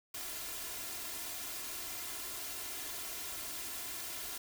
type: noise with comb filter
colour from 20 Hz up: white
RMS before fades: -42 dBFS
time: 0.14-4.38 s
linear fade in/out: 5 ms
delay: 2.9 ms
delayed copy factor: +0.6
effects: none